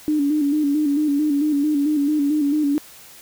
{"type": "tone with vibrato", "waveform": "sine", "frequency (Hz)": 293.7, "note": "D4", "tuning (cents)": 0, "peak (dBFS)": -16, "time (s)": [0.08, 2.78], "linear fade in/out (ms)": 0, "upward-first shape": "square", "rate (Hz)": 4.5, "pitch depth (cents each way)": 59, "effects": ["white hiss -44 dBFS RMS until 3.21 s"]}